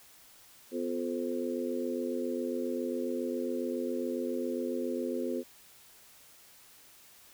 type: harmonic tone with a mistuned harmonic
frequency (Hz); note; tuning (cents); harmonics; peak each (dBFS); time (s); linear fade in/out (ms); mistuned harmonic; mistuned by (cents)
87.31; F2; 0; 3 / 4 / 5 / 6; -35 / -36 / -37 / -38; 0.71-5.44; 50; 3; -70
effects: white hiss -57 dBFS RMS until 7.33 s